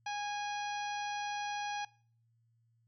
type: harmonic tone with a mistuned harmonic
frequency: 824 Hz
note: G#5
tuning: 14 cents flat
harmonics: 1 / 2 / 3 / 4 / 5 / 6 / 7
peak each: -37 / -44 / -45 / -49 / -51 / -54 / -51 dBFS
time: 0.06-1.85 s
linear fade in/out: 5 ms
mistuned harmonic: 7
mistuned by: +19 cents
effects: noise-tail reverb RT60 0.5 s tail -23 dB re dry + added 115 Hz sine -69 dBFS peak until 2.87 s